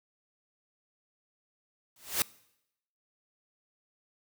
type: noise with exponential growth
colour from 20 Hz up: white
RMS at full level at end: -24 dBFS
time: 1.96-2.22 s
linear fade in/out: 1 ms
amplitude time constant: 55 ms
effects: noise-tail reverb RT60 0.8 s tail -22 dB re dry